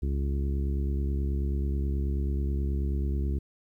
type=harmonic tone; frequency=69.3 Hz; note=C#2; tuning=in tune; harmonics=1 / 2 / 3 / 4 / 5 / 6; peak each=-26 / -36 / -38 / -42 / -40 / -46 dBFS; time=0.02-3.39 s; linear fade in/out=10 ms; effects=11-bit